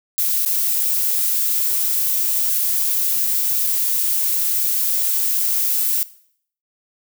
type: noise with dropouts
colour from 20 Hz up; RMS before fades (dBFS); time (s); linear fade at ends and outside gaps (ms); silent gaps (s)
violet; -19; 0.18-6.03; 0; 0.45-0.461 / 3.267-3.271 / 3.668-3.672
effects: noise-tail reverb RT60 0.6 s tail -18 dB re dry